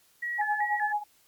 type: tone with vibrato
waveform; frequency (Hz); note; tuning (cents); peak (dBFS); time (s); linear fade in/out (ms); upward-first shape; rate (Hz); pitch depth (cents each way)
sine; 1817; A#6; -45; -29; 0.22-0.93; 10; square; 2.6; 91
type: tone with tremolo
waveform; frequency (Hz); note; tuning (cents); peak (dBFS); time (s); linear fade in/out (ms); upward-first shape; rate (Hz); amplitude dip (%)
sine; 834; G#5; +7; -23; 0.38-1.04; 20; sine; 9.2; 85
effects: white hiss -63 dBFS RMS until 1.27 s + MP3 96 kbps